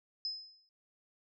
sine tone with exponential decay, 5100 Hz, D#8, 42 cents sharp, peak -32 dBFS, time 0.25-0.69 s, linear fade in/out 1 ms, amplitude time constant 94 ms, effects none

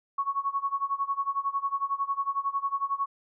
sine tone with tremolo, 1108.7 Hz, C#6, in tune, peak -23 dBFS, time 0.18-3.06 s, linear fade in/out 5 ms, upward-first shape sine, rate 11 Hz, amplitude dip 90%, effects none

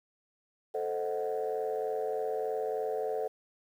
sine chord, A diminished seventh, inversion none, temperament equal, 440 / 523.3 / 622.3 / 740 Hz, A4 / C5 / Eb5 / Gb5, 0 / 0 / 0 / 0 cents, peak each -32 / -36 / -38 / -37 dBFS, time 0.74-3.28 s, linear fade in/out 10 ms, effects tanh soft clip ceiling -23 dBFS + 10-bit

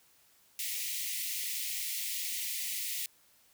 white high-pass noise, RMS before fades -36 dBFS, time 0.59-3.06 s, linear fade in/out 2 ms, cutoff 1900 Hz, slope 96 dB/octave, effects white hiss -65 dBFS RMS until 3.53 s

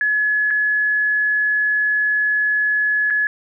sine tone with dropouts, 1700 Hz, G#6, 40 cents sharp, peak -15 dBFS, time 0.01-3.27 s, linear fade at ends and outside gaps 1 ms, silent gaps 0.505-0.508 / 3.102-3.106 s, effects none

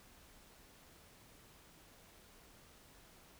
silence, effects pink hiss -62 dBFS RMS until 3.39 s

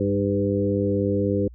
harmonic tone with a mistuned harmonic, 100.1 Hz, G2, 37 cents sharp, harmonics 1 / 2 / 3 / 4 / 5, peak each -26 / -26 / -26 / -26 / -26 dBFS, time 0-1.48 s, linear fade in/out 5 ms, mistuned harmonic 3, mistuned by +22 cents, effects added 60 Hz sine -41 dBFS peak until 1.54 s

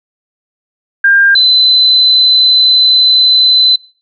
sine tone pair in turn, 1600 / 4032 Hz, G6 / B7, +35 / +35 cents, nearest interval octave + major third, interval 1600 cents, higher second, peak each -4 dBFS, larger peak neither, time 1.04-1.35 / 1.35-3.76 s, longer second, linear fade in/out 5 ms, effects noise-tail reverb RT60 0.4 s tail -25 dB re dry

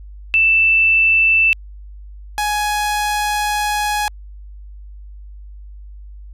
sine / sawtooth tone pair in turn, 2654 / 836 Hz, E7 / G#5, +11 / +11 cents, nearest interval octave + minor sixth, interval 2000 cents, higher first, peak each -10 / -13 dBFS, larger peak first, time 0.34-1.53 / 2.38-4.08 s, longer second, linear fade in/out 0 ms, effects added 50 Hz sine -33 dBFS peak until 6.33 s + resampled to 32000 Hz

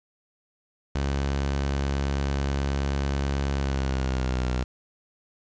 sawtooth tone with pitch glide, 69.3 to 62.82 Hz, C#2 to B1, 0 to +30 cents, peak -20 dBFS, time 0.95-4.64 s, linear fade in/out 5 ms, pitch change -170 cents, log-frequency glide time 3.52-4.45 s, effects resampled to 16000 Hz + 8-bit

